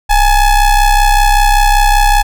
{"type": "ring-modulated tone", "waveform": "square", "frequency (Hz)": 428.6, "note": "A4", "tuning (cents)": -45, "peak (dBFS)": -4, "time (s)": [0.09, 2.23], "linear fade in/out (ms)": 20, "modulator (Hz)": 396, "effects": []}